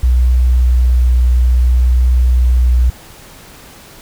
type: tone with vibrato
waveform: sine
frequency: 61.74 Hz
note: B1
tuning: in tune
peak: -7 dBFS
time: 0.03-2.9 s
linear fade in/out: 5 ms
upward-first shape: triangle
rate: 0.62 Hz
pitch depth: 10 cents each way
effects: pink hiss -38 dBFS RMS until 4.01 s